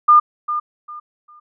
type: tone with echo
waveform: sine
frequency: 1208 Hz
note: D6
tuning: 48 cents sharp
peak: -6 dBFS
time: 0.08-0.2 s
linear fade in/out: 10 ms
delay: 400 ms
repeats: 3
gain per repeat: -12 dB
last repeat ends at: 1.4 s
effects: none